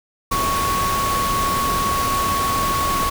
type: tone in noise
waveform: sine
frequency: 1110 Hz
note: C#6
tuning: 2 cents sharp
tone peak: -19 dBFS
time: 0.31-3.1 s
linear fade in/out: 10 ms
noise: pink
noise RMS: -24 dBFS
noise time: 0.31-3.1 s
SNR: +2 dB
effects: none